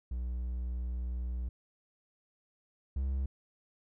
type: tone pair in turn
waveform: triangle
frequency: 61.1 / 66.85 Hz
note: B1 / C2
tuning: -18 / +38 cents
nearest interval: major second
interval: 156 cents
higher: second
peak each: -31 / -28 dBFS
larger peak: second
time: 0.11-1.49 / 2.96-3.26 s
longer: first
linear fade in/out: 5 ms
effects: none